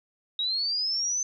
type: linear sweep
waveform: sine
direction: up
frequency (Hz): 3769 to 6190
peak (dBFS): -25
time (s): 0.39-1.23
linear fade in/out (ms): 2
effects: none